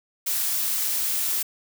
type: noise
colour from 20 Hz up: blue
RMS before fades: -25 dBFS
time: 0.26-1.43 s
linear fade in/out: 10 ms
effects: none